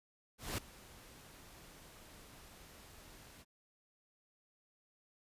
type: noise with ADSR envelope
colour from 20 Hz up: pink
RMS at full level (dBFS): -38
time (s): 0.38-3.45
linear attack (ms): 200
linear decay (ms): 5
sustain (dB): -19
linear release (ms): 41
effects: resampled to 32000 Hz